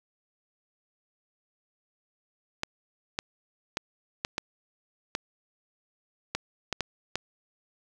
clicks, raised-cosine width 0.2 ms, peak -11 dBFS, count 10, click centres 2.634 / 3.189 / 3.771 / 4.249 / 4.381 / 5.151 / 6.35 / 6.727 / 6.807 / 7.156 s, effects none

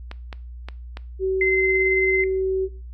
clicks, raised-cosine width 0.3 ms, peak -18 dBFS, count 4, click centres 0.114 / 0.328 / 0.686 / 0.971 s
sine tone, 380 Hz, F#4, 46 cents sharp, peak -19 dBFS, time 1.19-2.69 s, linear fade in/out 50 ms
sine tone with tremolo, 2068 Hz, C7, 21 cents flat, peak -17 dBFS, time 1.41-2.24 s, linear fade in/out 2 ms, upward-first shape sine, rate 18 Hz, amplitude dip 30%
effects noise-tail reverb RT60 0.4 s tail -20 dB re dry + added 60 Hz sine -34 dBFS peak until 2.93 s

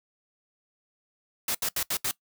white noise bursts, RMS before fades -28 dBFS, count 5, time 1.48-2.111 s, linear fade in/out 2 ms, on 67 ms, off 74 ms, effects noise-tail reverb RT60 0.1 s tail -20 dB re dry

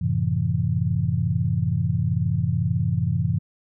sine chord, F# half-diminished seventh, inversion none, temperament just, 92.5 / 111 / 133.2 / 166.5 Hz, F#2 / A2 / C3 / E3, 0 / +16 / +31 / +18 cents, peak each -26 / -25 / -25 / -25 dBFS, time 0.01-3.39 s, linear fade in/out 10 ms, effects none

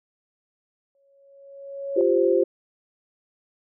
sine tone with exponential growth, 554.4 Hz, C#5, in tune, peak -23 dBFS, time 0.95-2.01 s, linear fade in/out 1 ms, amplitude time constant 230 ms
sine chord, F suspended second, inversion none, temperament equal, 349.2 / 392 / 523.3 Hz, F4 / G4 / C5, 0 / 0 / 0 cents, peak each -21 dBFS, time 1.96-2.44 s, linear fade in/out 10 ms
effects none

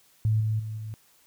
sine tone with level steps, 109 Hz, A2, 16 cents flat, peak -20 / -23 / -31 / -33 dBFS, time 0.25-0.94 s, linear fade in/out 0 ms, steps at 0.4 / 0.59 / 0.77 s, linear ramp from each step 10 ms, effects white hiss -61 dBFS RMS until 1.26 s

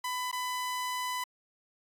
sawtooth tone with dropouts, 1000 Hz, B5, 21 cents sharp, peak -28 dBFS, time 0.04-1.24 s, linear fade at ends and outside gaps 5 ms, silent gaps 0.315-0.327 s, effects AAC 64 kbps

